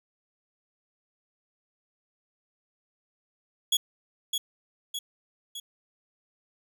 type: tone with echo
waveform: sawtooth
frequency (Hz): 3354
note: G#7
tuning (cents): +16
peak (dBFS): -18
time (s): 3.72-3.77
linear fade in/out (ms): 5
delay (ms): 610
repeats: 3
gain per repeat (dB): -5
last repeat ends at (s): 5.6
effects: none